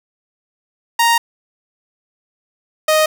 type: tone pair in turn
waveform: sawtooth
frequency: 932.3 / 622.2 Hz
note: A#5 / D#5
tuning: 0 / 0 cents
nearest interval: perfect fifth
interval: 700 cents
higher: first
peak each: -7 dBFS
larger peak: neither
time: 0.99-1.18 / 2.88-3.06 s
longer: first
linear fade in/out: 5 ms
effects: none